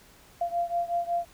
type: beating tone pair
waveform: sine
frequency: 689 / 694.4 Hz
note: F5 / F5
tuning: -24 / -10 cents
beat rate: 5.4 Hz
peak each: -28 / -30 dBFS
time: 0.41-1.25 s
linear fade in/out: 5 ms
effects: pink hiss -55 dBFS RMS until 1.33 s

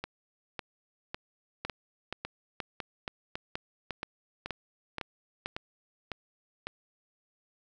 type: two click trains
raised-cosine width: 0.3 ms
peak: -19 / -18 dBFS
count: 13 / 9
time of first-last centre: 0.04-6.67 / 1.65-5.46 s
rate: 1.81 / 2.1 Hz
effects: none

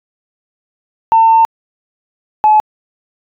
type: tone pair in turn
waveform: sine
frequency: 901 / 855.8 Hz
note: A5 / A5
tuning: +41 / -48 cents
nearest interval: minor second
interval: 89 cents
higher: first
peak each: -4 dBFS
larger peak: neither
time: 1.12-1.45 / 2.44-2.6 s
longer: first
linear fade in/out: 0 ms
effects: tanh soft clip ceiling 0 dBFS

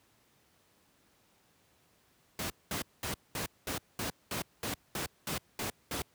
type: noise bursts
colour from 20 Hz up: pink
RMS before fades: -35 dBFS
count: 12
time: 2.39-6.02 s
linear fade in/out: 2 ms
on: 110 ms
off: 210 ms
effects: pink hiss -68 dBFS RMS until 6.14 s + high-pass 80 Hz 12 dB/octave

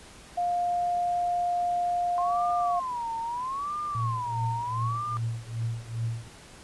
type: tone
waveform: sine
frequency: 705 Hz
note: F5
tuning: 16 cents sharp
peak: -24 dBFS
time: 0.37-2.8 s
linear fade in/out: 10 ms
type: tone with vibrato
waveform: sine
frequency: 1046.5 Hz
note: C6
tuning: in tune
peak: -29 dBFS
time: 2.18-5.17 s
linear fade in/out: 0 ms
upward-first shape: sine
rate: 0.77 Hz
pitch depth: 240 cents each way
type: tone with tremolo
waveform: sine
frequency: 115 Hz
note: A#2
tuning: 23 cents flat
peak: -25 dBFS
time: 3.95-6.28 s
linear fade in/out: 0 ms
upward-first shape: triangle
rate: 2.5 Hz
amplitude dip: 95%
effects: pink hiss -49 dBFS RMS until 6.63 s + resampled to 24000 Hz

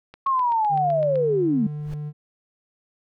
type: click train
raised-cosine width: 0.3 ms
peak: -26 dBFS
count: 9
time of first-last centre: 0.14-1.157 s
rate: 7.87 Hz
type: linear sweep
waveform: sine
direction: down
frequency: 1100 to 197.5 Hz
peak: -18 dBFS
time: 0.26-1.67 s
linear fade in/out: 5 ms
type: tone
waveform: triangle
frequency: 149.2 Hz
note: D3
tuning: 28 cents sharp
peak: -26 dBFS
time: 0.69-2.13 s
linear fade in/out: 50 ms
type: noise with exponential growth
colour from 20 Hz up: brown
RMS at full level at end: -32 dBFS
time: 1.73-1.94 s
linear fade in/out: 2 ms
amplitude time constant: 44 ms
effects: none

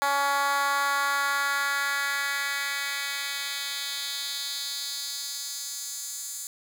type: tone with high-pass filter sweep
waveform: 10% pulse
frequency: 281 Hz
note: C#4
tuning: 24 cents sharp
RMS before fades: -29 dBFS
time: 0.02-6.47 s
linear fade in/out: 0 ms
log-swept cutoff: 830 to 7500 Hz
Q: 1.8
effects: none

